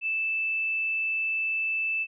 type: tone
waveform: sine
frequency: 2637 Hz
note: E7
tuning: in tune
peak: -25 dBFS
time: 0.01-2.07 s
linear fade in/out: 50 ms
effects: none